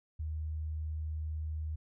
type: tone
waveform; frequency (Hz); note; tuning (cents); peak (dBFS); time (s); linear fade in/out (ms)
sine; 77.8; D#2; 0; -34; 0.19-1.76; 10
effects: none